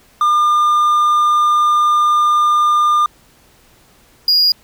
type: tone pair in turn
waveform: triangle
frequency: 1204 / 4865 Hz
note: D6 / D#8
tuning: +43 / -40 cents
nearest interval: 2 octaves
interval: 2417 cents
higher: second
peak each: -8 dBFS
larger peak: neither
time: 0.21-3.06 / 4.28-4.52 s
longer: first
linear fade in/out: 2 ms
effects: pink hiss -50 dBFS RMS until 4.63 s